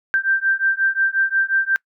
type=beating tone pair; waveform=sine; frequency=1568 / 1573.6 Hz; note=G6 / G6; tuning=0 / +6 cents; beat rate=5.6 Hz; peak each=-19 dBFS; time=0.14-1.76 s; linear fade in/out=0 ms; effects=noise-tail reverb RT60 0.1 s tail -25 dB re dry